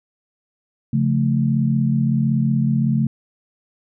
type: chord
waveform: sine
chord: Db augmented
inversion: none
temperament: equal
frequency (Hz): 138.59 / 174.61 / 220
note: Db3 / F3 / A3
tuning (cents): 0 / 0 / 0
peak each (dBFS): -18 / -24 / -19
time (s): 0.93-3.07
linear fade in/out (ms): 5
effects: none